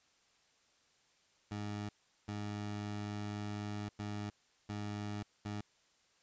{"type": "tone bursts at uneven times", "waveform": "20% pulse", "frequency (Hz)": 103.83, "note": "G#2", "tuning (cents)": 0, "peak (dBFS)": -34, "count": 5, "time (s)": [[1.51, 1.89], [2.28, 3.89], [3.99, 4.3], [4.69, 5.23], [5.45, 5.61]], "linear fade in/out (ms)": 5, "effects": ["white hiss -71 dBFS RMS until 6.22 s", "resampled to 16000 Hz"]}